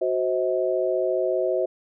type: chord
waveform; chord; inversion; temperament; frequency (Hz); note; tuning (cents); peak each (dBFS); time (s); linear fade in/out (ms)
sine; C diminished; second; equal with one note detuned; 370 / 523.3 / 637.9; Gb4 / C5 / Eb5; 0 / 0 / +43; -25; 0.01-1.66; 10
effects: none